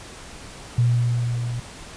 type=tone with level ramp; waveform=sine; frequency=120 Hz; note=B2; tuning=49 cents flat; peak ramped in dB=-14 to -25 dBFS; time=0.78-1.6 s; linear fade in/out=5 ms; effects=pink hiss -40 dBFS RMS until 1.96 s + resampled to 22050 Hz